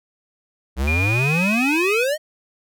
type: exponential sweep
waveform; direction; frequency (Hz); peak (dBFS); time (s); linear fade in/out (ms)
square; up; 61.74 to 639; -19; 0.76-2.18; 50
type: tone with pitch glide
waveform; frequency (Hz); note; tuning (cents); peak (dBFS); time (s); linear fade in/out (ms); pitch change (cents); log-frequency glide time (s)
sine; 2414 to 2531; D7 to D#7; +47 to +29; -20; 0.87-2.04; 10; +82; 0.97-1.38
effects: none